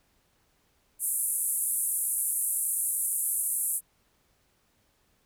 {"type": "band-pass noise", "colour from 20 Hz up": "white", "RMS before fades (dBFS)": -29, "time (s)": [0.99, 3.81], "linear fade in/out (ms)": 50, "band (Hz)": [8800, 12000], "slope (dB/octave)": 48, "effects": ["pink hiss -69 dBFS RMS until 5.25 s"]}